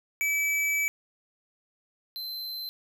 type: tone pair in turn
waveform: square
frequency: 2300 / 4088 Hz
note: D7 / C8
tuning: -37 / -41 cents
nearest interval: minor seventh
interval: 996 cents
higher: second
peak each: -25 / -34 dBFS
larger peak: first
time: 0.21-0.88 / 2.16-2.69 s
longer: first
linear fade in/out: 0 ms
effects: none